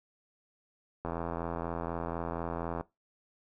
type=click train; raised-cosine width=1 ms; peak=-21 dBFS; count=149; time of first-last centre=1.05-2.81 s; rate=84.1 Hz; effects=noise-tail reverb RT60 0.2 s tail -19 dB re dry